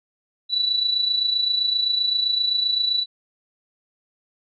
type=tone with amplitude modulation; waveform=sine; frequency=3951 Hz; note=B7; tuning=in tune; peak=-16 dBFS; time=0.49-3.06 s; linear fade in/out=50 ms; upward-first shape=sine; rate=27.7 Hz; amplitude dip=60%; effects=none